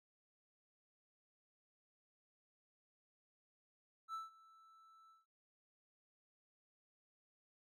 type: tone with ADSR envelope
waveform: triangle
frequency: 1320 Hz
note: E6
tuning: 2 cents sharp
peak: -39 dBFS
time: 4.08-5.26 s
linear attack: 58 ms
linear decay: 160 ms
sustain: -22 dB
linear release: 160 ms
effects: none